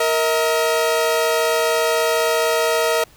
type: tone pair together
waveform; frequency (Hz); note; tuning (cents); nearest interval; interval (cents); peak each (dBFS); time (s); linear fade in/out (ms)
sawtooth; 465.5 / 638.9; A#4 / D#5; -2 / +46; perfect fourth; 548; -15; 0-3.04; 5
effects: pink hiss -50 dBFS RMS until 3.16 s